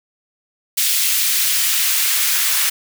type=noise with high-pass filter sweep; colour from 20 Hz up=white; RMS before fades=-17 dBFS; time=0.77-2.7 s; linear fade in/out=10 ms; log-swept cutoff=2700 to 1500 Hz; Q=0.97; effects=none